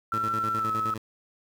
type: tone with pitch glide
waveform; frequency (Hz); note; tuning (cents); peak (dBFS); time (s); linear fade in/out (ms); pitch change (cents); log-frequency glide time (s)
sine; 1347 to 1295.9; E6 to E6; +37 to -30; -25; 0.12-0.94; 2; -67; 0.56-0.7
type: tone with tremolo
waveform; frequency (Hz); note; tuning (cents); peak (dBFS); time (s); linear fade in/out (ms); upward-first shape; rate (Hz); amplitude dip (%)
15% pulse; 110; A2; 0; -26; 0.13-0.98; 5; square; 9.7; 65
effects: 9-bit